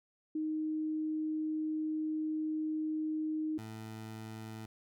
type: tone pair in turn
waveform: sine / 20% pulse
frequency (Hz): 311.1 / 110.27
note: D#4 / A2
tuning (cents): 0 / +4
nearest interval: octave + tritone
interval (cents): 1796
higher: first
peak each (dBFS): -32 / -38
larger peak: first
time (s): 0.35-3.58 / 3.58-4.66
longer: first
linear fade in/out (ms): 5
effects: none